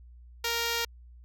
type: tone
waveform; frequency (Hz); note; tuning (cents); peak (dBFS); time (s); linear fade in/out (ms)
5% pulse; 466.2; A#4; 0; -16; 0.44-0.85; 5
effects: added 60 Hz sine -48 dBFS peak until 1.24 s